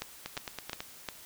two click trains, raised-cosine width 0.2 ms, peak -17 / -19 dBFS, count 4 / 6, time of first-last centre 0.02-1.088 / 0.26-0.805 s, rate 2.81 / 9.18 Hz, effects white hiss -51 dBFS RMS until 1.25 s

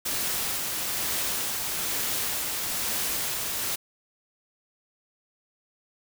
white noise with tremolo, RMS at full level -28 dBFS, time 0.05-3.76 s, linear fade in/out 10 ms, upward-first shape sine, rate 1.1 Hz, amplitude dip 25%, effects none

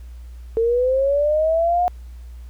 sine linear sweep, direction up, 447.4 to 723 Hz, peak -15 dBFS, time 0.57-1.88 s, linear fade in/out 0 ms, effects added 60 Hz sine -34 dBFS peak until 2.49 s + pink hiss -57 dBFS RMS until 2.49 s

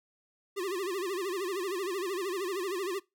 square tone with vibrato, 373.9 Hz, F#4, 18 cents sharp, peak -32 dBFS, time 0.56-3 s, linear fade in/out 20 ms, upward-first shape sine, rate 13 Hz, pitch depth 140 cents each way, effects noise-tail reverb RT60 0.2 s tail -21 dB re dry

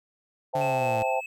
sine chord, A minor seventh, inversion first, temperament equal, 523.3 / 659.3 / 784 / 880 Hz, C5 / E5 / G5 / A5, 0 / 0 / 0 / 0 cents, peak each -28 / -30 / -28 / -31 dBFS, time 0.53-1.21 s, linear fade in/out 20 ms
sawtooth linear sweep, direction down, 146.83 to 110 Hz, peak -27 dBFS, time 0.55-1.03 s, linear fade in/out 5 ms
triangle tone with tremolo, 2597 Hz, E7, 26 cents flat, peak -31 dBFS, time 0.61-1.26 s, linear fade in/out 2 ms, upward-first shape triangle, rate 4.7 Hz, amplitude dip 35%
effects none

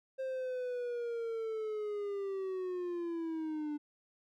triangle linear sweep, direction down, 530 to 293.7 Hz, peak -33 dBFS, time 0.18-3.78 s, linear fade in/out 20 ms, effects none

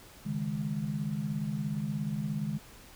sine chord, C# suspended second, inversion none, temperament equal, 138.59 / 155.56 / 207.7 Hz, C#3 / D#3 / G#3, 0 / 0 / 0 cents, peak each -37 / -34 / -34 dBFS, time 0.25-2.59 s, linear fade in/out 20 ms, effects pink hiss -53 dBFS RMS until 2.95 s

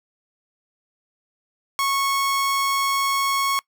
sawtooth tone, 1101 Hz, C#6, 12 cents flat, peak -16 dBFS, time 1.79-3.59 s, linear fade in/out 0 ms, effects noise-tail reverb RT60 0.1 s tail -23 dB re dry

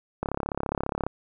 click train, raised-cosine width 1 ms, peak -13 dBFS, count 30, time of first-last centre 0.23-1.066 s, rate 34.7 Hz, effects none

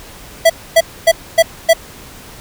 square tone bursts, 659.3 Hz, E5, in tune, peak -5 dBFS, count 5, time 0.45-1.735 s, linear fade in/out 10 ms, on 49 ms, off 260 ms, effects pink hiss -36 dBFS RMS until 2.4 s

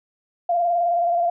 sine tone with vibrato, 692 Hz, F5, 16 cents flat, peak -17 dBFS, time 0.49-1.3 s, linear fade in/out 5 ms, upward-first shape square, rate 19 Hz, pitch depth 32 cents each way, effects none

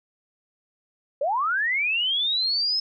sine linear sweep, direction up, 523.3 to 5210 Hz, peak -21 dBFS, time 1.21-2.8 s, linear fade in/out 5 ms, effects none

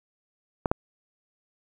clicks, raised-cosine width 1 ms, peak -10 / -7 dBFS, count 2, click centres 0.658 / 0.715 s, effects 8-bit

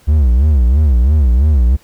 triangle tone with vibrato, 67.7 Hz, C#2, 40 cents flat, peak -5 dBFS, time 0.07-1.77 s, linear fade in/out 20 ms, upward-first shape sine, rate 3 Hz, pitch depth 240 cents each way, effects pink hiss -49 dBFS RMS until 1.83 s

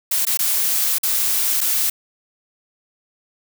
blue noise with dropouts, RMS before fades -19 dBFS, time 0.11-1.9 s, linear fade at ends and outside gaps 5 ms, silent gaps 0.252-0.267 / 0.373-0.39 / 0.984-1.032 / 1.607-1.612 s, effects none

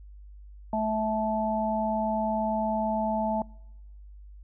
harmonic tone, 217.8 Hz, A3, 17 cents flat, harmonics 1 / 3 / 4, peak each -29 / -29 / -29 dBFS, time 0.73-3.42 s, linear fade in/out 2 ms, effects noise-tail reverb RT60 1.0 s tail -26 dB re dry + added 50 Hz sine -44 dBFS peak until 4.43 s

